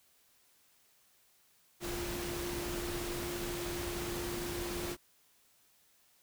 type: tone in noise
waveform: sine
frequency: 349.2 Hz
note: F4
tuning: in tune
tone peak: -39 dBFS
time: 1.8-4.97 s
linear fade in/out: 50 ms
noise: pink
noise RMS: -40 dBFS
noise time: 1.8-4.97 s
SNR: -2 dB
effects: white hiss -68 dBFS RMS until 6.22 s